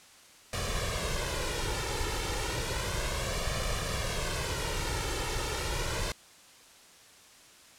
pink noise with flanger, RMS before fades -32 dBFS, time 0.53-6.12 s, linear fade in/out 2 ms, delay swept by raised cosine 1.7 to 2.25 ms, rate 0.32 Hz, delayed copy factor +0.7, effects white hiss -55 dBFS RMS until 7.78 s + low-pass 9000 Hz 12 dB/octave

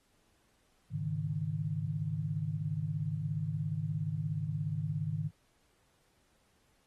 sine chord, Ab suspended fourth, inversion none, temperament equal, 103.83 / 138.59 / 155.56 Hz, Ab2 / Db3 / Eb3, 0 / 0 / 0 cents, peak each -38 / -38 / -34 dBFS, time 0.9-5.31 s, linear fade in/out 50 ms, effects pink hiss -72 dBFS RMS until 6.86 s + AAC 32 kbps

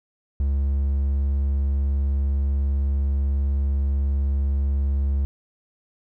triangle tone with vibrato, 69.3 Hz, C#2, in tune, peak -17 dBFS, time 0.4-5.25 s, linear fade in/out 0 ms, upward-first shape sine, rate 20 Hz, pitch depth 17 cents each way, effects none

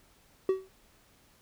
triangle tone with exponential decay, 380 Hz, F#4, 46 cents sharp, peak -18 dBFS, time 0.49-0.69 s, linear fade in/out 2 ms, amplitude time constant 42 ms, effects pink hiss -63 dBFS RMS until 1.41 s

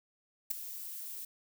violet noise with ADSR envelope, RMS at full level -28 dBFS, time 0.5-1.25 s, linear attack 13 ms, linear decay 4 ms, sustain -15 dB, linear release 4 ms, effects none

